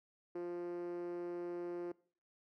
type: tone with band-pass filter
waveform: 5% pulse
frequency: 174.61 Hz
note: F3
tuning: in tune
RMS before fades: -42 dBFS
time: 0.35-1.92 s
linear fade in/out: 5 ms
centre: 370 Hz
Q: 5.7
effects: noise-tail reverb RT60 0.5 s tail -22 dB re dry